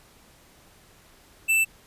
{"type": "tone", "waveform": "square", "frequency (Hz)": 2655, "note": "E7", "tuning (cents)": 12, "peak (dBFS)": -19, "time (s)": [1.48, 1.65], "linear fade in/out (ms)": 20, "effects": ["pink hiss -55 dBFS RMS until 1.86 s", "resampled to 32000 Hz"]}